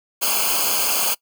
white noise with comb filter, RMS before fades -20 dBFS, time 0.21-1.15 s, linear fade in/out 20 ms, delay 0.53 ms, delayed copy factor -0.95, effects noise-tail reverb RT60 0.1 s tail -23 dB re dry

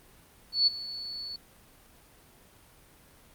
sine tone with ADSR envelope, 4435 Hz, C#8, in tune, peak -18 dBFS, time 0.52-1.36 s, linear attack 150 ms, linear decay 16 ms, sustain -17 dB, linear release 3 ms, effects pink hiss -57 dBFS RMS until 3.34 s + Opus 32 kbps

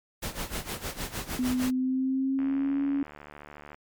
pink noise with tremolo, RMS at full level -32 dBFS, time 0.22-1.71 s, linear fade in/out 10 ms, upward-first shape sine, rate 6.5 Hz, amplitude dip 80%
sine tone with pitch glide, 251.4 to 278.9 Hz, B3 to C#4, +31 to +11 cents, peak -24 dBFS, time 1.39-3.03 s, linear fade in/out 2 ms, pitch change +180 cents, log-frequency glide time 1.5-2.82 s
click train, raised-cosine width 0.5 ms, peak -29 dBFS, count 101, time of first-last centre 2.39-3.745 s, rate 73.8 Hz
effects MP3 96 kbps

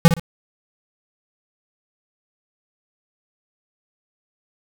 square tone with echo, 167.6 Hz, E3, 29 cents sharp, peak -6 dBFS, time 0.05-0.08 s, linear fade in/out 0 ms, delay 58 ms, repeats 2, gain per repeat -11 dB, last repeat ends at 0.196 s, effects none

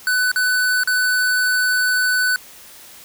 square tone with dropouts, 1498 Hz, F#6, 21 cents sharp, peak -16 dBFS, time 0.07-2.36 s, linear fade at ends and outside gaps 1 ms, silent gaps 0.316-0.36 / 0.835-0.874 s, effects white hiss -42 dBFS RMS until 3.04 s

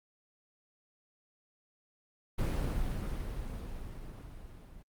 brown noise with level ramp, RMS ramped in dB -29 to -51 dBFS, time 2.38-4.83 s, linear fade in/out 10 ms, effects Opus 32 kbps

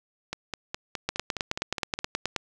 two click trains, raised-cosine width 0.2 ms, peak -9 / -14 dBFS, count 13 / 9, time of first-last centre 1.09-2.363 / 0.33-1.99 s, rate 9.43 / 4.82 Hz, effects none

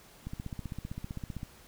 click train, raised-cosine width 5 ms, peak -25 dBFS, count 19, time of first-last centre 0.27-1.431 s, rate 15.5 Hz, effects pink hiss -56 dBFS RMS until 1.67 s

